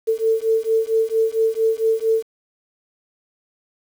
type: beating tone pair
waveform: sine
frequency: 444.4 / 448.8 Hz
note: A4 / A4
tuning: +17 / +34 cents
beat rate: 4.4 Hz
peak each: -19 dBFS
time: 0.07-2.24 s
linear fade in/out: 20 ms
effects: 7-bit